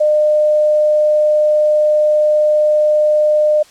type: tone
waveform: sine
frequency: 605 Hz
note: D#5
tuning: 49 cents flat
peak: -9 dBFS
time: 0-3.63 s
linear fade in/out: 10 ms
effects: white hiss -45 dBFS RMS until 3.7 s + low-pass 8000 Hz 12 dB/octave